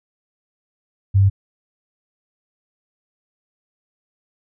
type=tone; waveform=sine; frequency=98 Hz; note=G2; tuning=in tune; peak=-10 dBFS; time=1.14-1.3 s; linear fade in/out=20 ms; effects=none